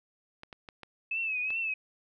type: clicks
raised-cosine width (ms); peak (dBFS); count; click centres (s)
0.3; -28; 5; 0.434 / 0.528 / 0.688 / 0.833 / 1.505
type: tone with vibrato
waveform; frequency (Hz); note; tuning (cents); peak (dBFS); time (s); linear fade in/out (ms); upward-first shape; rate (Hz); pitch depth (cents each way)
sine; 2586; E7; -34; -29; 1.11-1.74; 5; triangle; 2.6; 94
effects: none